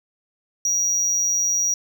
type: tone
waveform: triangle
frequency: 5760 Hz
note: F#8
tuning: 47 cents flat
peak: -17 dBFS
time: 0.65-1.74 s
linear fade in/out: 2 ms
effects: none